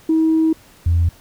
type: tone pair in turn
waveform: sine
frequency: 320 / 84.6 Hz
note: D#4 / E2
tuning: +49 / +45 cents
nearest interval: octave + major seventh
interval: 2304 cents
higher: first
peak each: -11 / -11 dBFS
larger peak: neither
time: 0.09-0.53 / 0.86-1.09 s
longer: first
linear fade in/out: 5 ms
effects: tanh soft clip ceiling -8 dBFS + pink hiss -48 dBFS RMS until 1.2 s